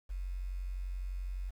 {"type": "tone with quantisation", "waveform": "sine", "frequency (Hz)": 45.84, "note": "F#1", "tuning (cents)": -15, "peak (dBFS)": -35, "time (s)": [0.09, 1.51], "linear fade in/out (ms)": 20, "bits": 10, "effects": []}